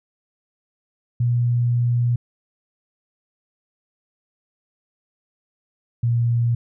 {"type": "tone pair in turn", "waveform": "sine", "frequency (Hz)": [120.5, 118.22], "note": ["B2", "A#2"], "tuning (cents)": [-42, 25], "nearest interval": "unison", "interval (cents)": 33, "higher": "first", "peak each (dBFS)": -16, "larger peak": "neither", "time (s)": [[1.2, 2.16], [6.03, 6.55]], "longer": "first", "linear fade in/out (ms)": 5, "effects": []}